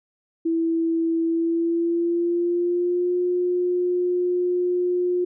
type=tone with pitch glide; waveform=sine; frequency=329.6 to 357.4 Hz; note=E4 to F4; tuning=0 to +40 cents; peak=-19 dBFS; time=0.45-5.25 s; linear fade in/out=10 ms; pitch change=+140 cents; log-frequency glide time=1.23-3.16 s; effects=none